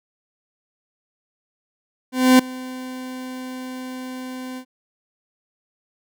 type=tone with ADSR envelope; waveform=40% pulse; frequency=256.1 Hz; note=C4; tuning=37 cents flat; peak=-7 dBFS; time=2.12-4.65 s; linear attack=270 ms; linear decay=6 ms; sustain=-22 dB; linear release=77 ms; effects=none